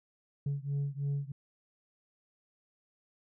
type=beating tone pair; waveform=sine; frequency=140 / 143.1 Hz; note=C#3 / D3; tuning=+18 / -45 cents; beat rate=3.1 Hz; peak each=-32 / -33 dBFS; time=0.46-1.32 s; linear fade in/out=5 ms; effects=tanh soft clip ceiling -28 dBFS